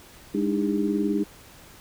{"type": "tone cluster", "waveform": "sine", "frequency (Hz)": [204.5, 299.3, 318.8, 402.6], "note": ["G#3", "D4", "D#4", "G4"], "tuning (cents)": [-26, 33, 42, 46], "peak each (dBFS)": [-26, -26, -29, -29], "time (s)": [0.34, 1.24], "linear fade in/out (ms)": 10, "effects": ["pink hiss -49 dBFS RMS until 1.8 s"]}